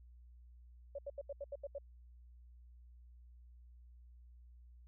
sine tone bursts, 564 Hz, C#5, 30 cents sharp, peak -40 dBFS, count 8, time 0.95-1.784 s, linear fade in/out 5 ms, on 36 ms, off 78 ms, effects added 60 Hz sine -56 dBFS peak until 4.87 s

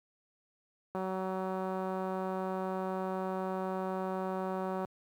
click train, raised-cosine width 1 ms, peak -23 dBFS, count 734, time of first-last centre 0.95-4.849 s, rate 188 Hz, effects high-pass 80 Hz 12 dB/octave + 10-bit

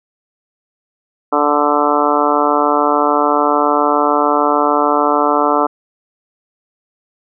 harmonic tone, 146.83 Hz, D3, in tune, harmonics 2 / 3 / 4 / 5 / 6 / 7 / 8 / 9, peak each -19 / -19 / -19 / -19 / -19 / -19 / -19 / -19 dBFS, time 1.32-5.67 s, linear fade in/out 10 ms, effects none

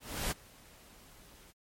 pink noise with ADSR envelope, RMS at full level -33 dBFS, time 0-1.53 s, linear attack 310 ms, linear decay 22 ms, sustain -24 dB, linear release 31 ms, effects MP3 64 kbps

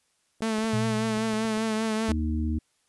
clicks, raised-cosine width 2 ms, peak -31 dBFS, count 7, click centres 0.407 / 0.585 / 0.643 / 1.175 / 1.335 / 1.452 / 1.574 s
sawtooth tone with vibrato, 220 Hz, A3, in tune, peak -21 dBFS, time 0.42-2.12 s, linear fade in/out 0 ms, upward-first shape triangle, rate 5.1 Hz, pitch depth 41 cents each way
sine tone with exponential decay, 118.2 Hz, A#2, 24 cents sharp, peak -25 dBFS, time 0.73-2.3 s, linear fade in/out 5 ms, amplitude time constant 340 ms
harmonic tone, 77.78 Hz, D#2, in tune, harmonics 1 / 3 / 4, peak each -26 / -30 / -33 dBFS, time 2.08-2.59 s, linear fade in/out 10 ms
effects white hiss -70 dBFS RMS until 2.88 s + resampled to 24000 Hz

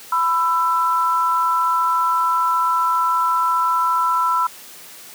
sine tone pair together, 997.2 / 1332 Hz, B5 / E6, +16 / +18 cents, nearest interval perfect fourth, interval 502 cents, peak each -18 dBFS, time 0.12-4.47 s, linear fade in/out 5 ms, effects white hiss -40 dBFS RMS until 5.14 s + high-pass 150 Hz 12 dB/octave

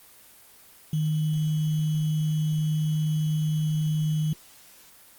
sine tone with sample-and-hold, 154.7 Hz, D#3, 10 cents flat, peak -22 dBFS, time 0.93-4.33 s, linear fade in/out 2 ms, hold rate 3150 Hz, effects white hiss -52 dBFS RMS until 5.18 s + Opus 24 kbps

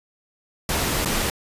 pink noise with dropouts, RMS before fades -23 dBFS, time 0.69-1.3 s, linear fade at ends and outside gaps 2 ms, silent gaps 1.049-1.057 s, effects resampled to 32000 Hz

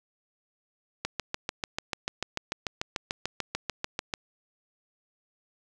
click train, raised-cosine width 0.2 ms, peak -12 dBFS, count 22, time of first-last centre 1.05-4.138 s, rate 6.8 Hz, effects none

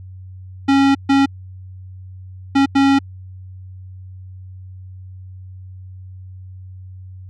square tone bursts at uneven times, 274.7 Hz, C#4, 16 cents flat, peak -11 dBFS, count 4, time 0.68-0.95 / 1.09-1.26 / 2.55-2.66 / 2.75-2.99 s, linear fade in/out 10 ms, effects added 93 Hz sine -33 dBFS peak until 7.29 s + low-pass 4000 Hz 12 dB/octave

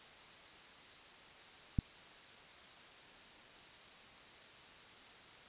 click, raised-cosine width 5 ms, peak -19 dBFS, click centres 1.788 s, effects white hiss -56 dBFS RMS until 5.48 s + resampled to 8000 Hz

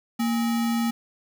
sine tone with sample-and-hold, 231.7 Hz, A#3, 10 cents flat, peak -21 dBFS, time 0.19-0.91 s, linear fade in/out 10 ms, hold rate 1050 Hz, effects none

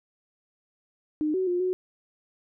sine tone with pitch steps, 305 / 374.7 / 355 / 368.1 Hz, D#4 / F#4 / F4 / F#4, -34 / +22 / +28 / -9 cents, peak -23 dBFS, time 1.21-1.73 s, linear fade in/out 0 ms, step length 130 ms, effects none

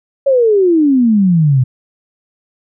sine exponential sweep, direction down, 563 to 123.47 Hz, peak -7 dBFS, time 0.26-1.64 s, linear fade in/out 10 ms, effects none

